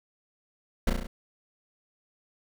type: noise with echo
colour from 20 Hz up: brown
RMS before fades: -22 dBFS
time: 0.87-0.9 s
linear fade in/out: 5 ms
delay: 34 ms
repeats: 5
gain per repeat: -3 dB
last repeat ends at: 1.07 s
effects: none